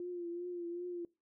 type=tone with vibrato; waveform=sine; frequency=349.2 Hz; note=F4; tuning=in tune; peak=-38 dBFS; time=0-1.05 s; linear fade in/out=2 ms; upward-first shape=triangle; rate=2.6 Hz; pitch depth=47 cents each way; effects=noise-tail reverb RT60 0.3 s tail -23 dB re dry